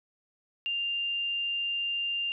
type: tone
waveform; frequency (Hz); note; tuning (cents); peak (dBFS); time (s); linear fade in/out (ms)
sine; 2794; F7; 0; -28; 0.66-2.32; 0
effects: none